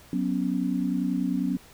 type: chord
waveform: sine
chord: F# suspended fourth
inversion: none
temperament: equal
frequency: 185 / 246.9 / 277.2 Hz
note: F#3 / B3 / C#4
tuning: 0 / 0 / 0 cents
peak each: -28 dBFS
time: 0.13-1.57 s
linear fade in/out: 2 ms
effects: pink hiss -52 dBFS RMS until 1.73 s